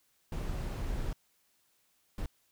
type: noise bursts at uneven times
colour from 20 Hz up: brown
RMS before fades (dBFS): -35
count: 2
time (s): 0.32-1.13 / 2.18-2.26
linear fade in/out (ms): 2
effects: white hiss -72 dBFS RMS until 2.51 s